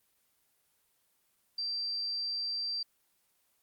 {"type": "tone", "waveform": "sine", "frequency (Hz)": 4699, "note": "D8", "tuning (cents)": 0, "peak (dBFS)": -32, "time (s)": [1.58, 2.83], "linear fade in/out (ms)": 5, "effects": ["white hiss -73 dBFS RMS until 3.62 s", "Opus 24 kbps"]}